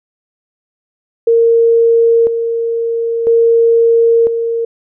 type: tone with tremolo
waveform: sine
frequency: 461.5 Hz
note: A#4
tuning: 17 cents flat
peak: -6 dBFS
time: 1.27-4.65 s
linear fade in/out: 5 ms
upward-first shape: square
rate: 0.5 Hz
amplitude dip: 55%
effects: none